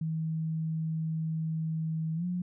sine tone with pitch glide, 160 to 178.56 Hz, D#3 to F3, +49 to +39 cents, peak -29 dBFS, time 0.01-2.42 s, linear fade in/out 5 ms, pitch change +190 cents, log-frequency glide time 2.15-2.25 s, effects none

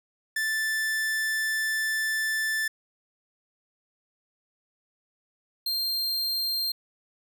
45% pulse tone pair in turn, 1760 / 4186 Hz, A6 / C8, 0 / 0 cents, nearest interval octave + minor third, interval 1500 cents, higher second, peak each -25 dBFS, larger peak neither, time 0.36-2.68 / 5.66-6.72 s, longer first, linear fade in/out 5 ms, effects none

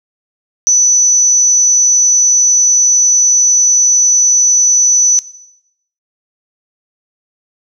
sine tone with amplitude modulation, 5980 Hz, F#8, 17 cents sharp, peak -3 dBFS, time 0.67-5.19 s, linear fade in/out 0 ms, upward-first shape sine, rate 251 Hz, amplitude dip 55%, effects noise-tail reverb RT60 0.8 s tail -17 dB re dry

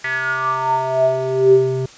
square tone with band-pass filter sweep, 130.81 Hz, C3, in tune, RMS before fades -17 dBFS, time 0.04-1.86 s, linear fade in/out 5 ms, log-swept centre 1900 to 270 Hz, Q 9.6, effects white hiss -42 dBFS RMS until 1.97 s + resampled to 16000 Hz

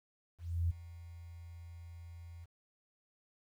sine tone with ADSR envelope, 84.9 Hz, F2, 48 cents flat, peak -28 dBFS, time 0.38-2.46 s, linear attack 320 ms, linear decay 14 ms, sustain -19 dB, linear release 22 ms, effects 11-bit

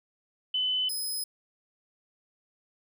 sine / 15% pulse tone pair in turn, 3019 / 5077 Hz, F#7 / D#8, +34 / +34 cents, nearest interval major sixth, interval 900 cents, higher second, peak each -25 dBFS, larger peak neither, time 0.54-0.89 / 0.89-1.24 s, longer neither, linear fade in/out 5 ms, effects none

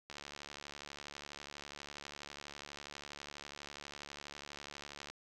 click train, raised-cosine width 0.2 ms, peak -29 dBFS, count 362, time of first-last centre 0.1-5.1 s, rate 72.2 Hz, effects none

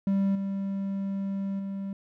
triangle tone with level steps, 196 Hz, G3, in tune, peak -20 / -26 / -29 dBFS, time 0.07-1.93 s, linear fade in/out 2 ms, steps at 0.35 / 1.59 s, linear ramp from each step 5 ms, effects none

